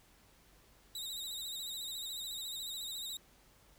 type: tone with vibrato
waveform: sawtooth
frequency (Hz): 3817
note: A#7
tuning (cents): +40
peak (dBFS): -37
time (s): 0.95-3.17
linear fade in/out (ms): 2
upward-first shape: sine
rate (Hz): 14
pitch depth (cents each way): 72
effects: added 48 Hz sine -69 dBFS peak until 3.78 s + pink hiss -65 dBFS RMS until 3.78 s